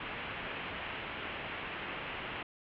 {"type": "low-pass noise", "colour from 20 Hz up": "white", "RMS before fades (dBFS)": -41, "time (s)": [0, 2.43], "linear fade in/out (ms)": 5, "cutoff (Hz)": 3000, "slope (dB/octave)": 48, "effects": []}